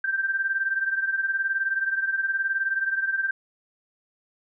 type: beating tone pair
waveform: sine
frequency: 1568 / 1587 Hz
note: G6 / G6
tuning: 0 / +21 cents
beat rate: 19 Hz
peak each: -24 / -29 dBFS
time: 0.04-3.31 s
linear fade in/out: 5 ms
effects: none